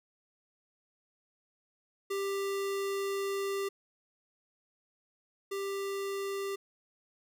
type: tone pair in turn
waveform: square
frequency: 394.7 / 394.7 Hz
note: G4 / G4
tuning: +12 / +12 cents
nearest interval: unison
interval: 0 cents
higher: neither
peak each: -32 / -34 dBFS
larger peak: first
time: 2.1-3.69 / 5.51-6.56 s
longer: first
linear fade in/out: 10 ms
effects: none

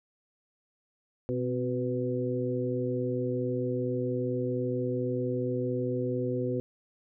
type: harmonic tone with a mistuned harmonic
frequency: 124.4 Hz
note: B2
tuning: 13 cents sharp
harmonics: 1 / 2 / 3 / 4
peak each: -33 / -33 / -33 / -33 dBFS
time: 1.29-6.6 s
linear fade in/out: 0 ms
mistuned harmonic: 2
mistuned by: +48 cents
effects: none

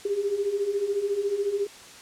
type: beating tone pair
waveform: sine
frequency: 392 / 406 Hz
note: G4 / G#4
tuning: 0 / -39 cents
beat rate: 14 Hz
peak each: -30 / -25 dBFS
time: 0.05-1.67 s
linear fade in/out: 5 ms
effects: white hiss -46 dBFS RMS until 2.01 s + low-pass 8000 Hz 12 dB/octave

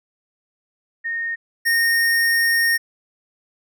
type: tone pair in turn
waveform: sine / square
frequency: 1845 / 1845 Hz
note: A#6 / A#6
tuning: -18 / -18 cents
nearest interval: unison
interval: 0 cents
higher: neither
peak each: -22 / -16 dBFS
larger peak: second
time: 1.04-1.36 / 1.65-2.78 s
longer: second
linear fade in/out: 20 ms
effects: none

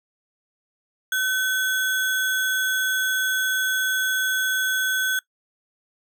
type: tone with sample-and-hold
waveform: sine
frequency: 1523 Hz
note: F#6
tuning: 50 cents sharp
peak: -20 dBFS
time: 1.12-5.19 s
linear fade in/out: 2 ms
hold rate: 4900 Hz
effects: noise-tail reverb RT60 0.1 s tail -20 dB re dry

